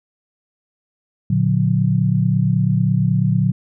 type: chord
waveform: sine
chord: Bb augmented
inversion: none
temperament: just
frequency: 116.54 / 145.68 / 182.1 Hz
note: Bb2 / D3 / F#3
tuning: 0 / -14 / -27 cents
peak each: -18 dBFS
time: 1.3-3.52 s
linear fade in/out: 5 ms
effects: none